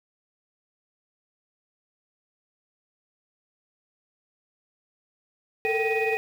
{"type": "tone cluster", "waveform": "sine", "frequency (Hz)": [440.7, 459.3, 774, 1902, 2487], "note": ["A4", "A#4", "G5", "A#6", "D#7"], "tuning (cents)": [3, -26, -22, 34, -1], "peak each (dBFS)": [-25, -30, -30, -31, -27], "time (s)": [5.65, 6.17], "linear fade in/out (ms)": 0, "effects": ["tanh soft clip ceiling -15 dBFS", "8-bit"]}